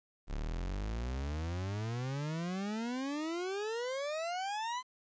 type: exponential sweep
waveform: 40% pulse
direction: up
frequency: 34 to 1033 Hz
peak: -34 dBFS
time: 0.27-4.83 s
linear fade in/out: 50 ms
effects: resampled to 16000 Hz + 11-bit